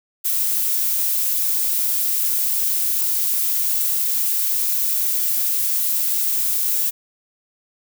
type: noise with high-pass filter sweep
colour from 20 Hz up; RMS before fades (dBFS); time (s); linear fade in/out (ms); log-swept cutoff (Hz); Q
violet; -20; 0.24-6.91; 20; 460 to 230; 3.7
effects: none